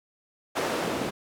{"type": "noise with band-pass filter sweep", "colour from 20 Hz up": "white", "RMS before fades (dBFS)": -29, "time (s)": [0.55, 1.11], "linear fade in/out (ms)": 20, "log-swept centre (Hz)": [520, 280], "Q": 1, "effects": []}